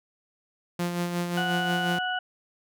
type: tone with tremolo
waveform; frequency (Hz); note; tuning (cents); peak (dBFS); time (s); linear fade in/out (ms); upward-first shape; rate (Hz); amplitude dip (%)
sawtooth; 174.61; F3; 0; -21; 0.79-1.99; 5; sine; 5.6; 45
type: harmonic tone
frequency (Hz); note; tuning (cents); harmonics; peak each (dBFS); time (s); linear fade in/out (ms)
736; F#5; -9; 1 / 2 / 4; -30 / -29 / -34; 1.37-2.19; 5
effects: none